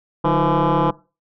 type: tone with frequency modulation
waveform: sine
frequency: 349.2 Hz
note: F4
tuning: in tune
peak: -12 dBFS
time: 0.24-0.91 s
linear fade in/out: 10 ms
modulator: 166 Hz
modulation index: 4.8
effects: noise-tail reverb RT60 0.3 s tail -21 dB re dry + tanh soft clip ceiling -13 dBFS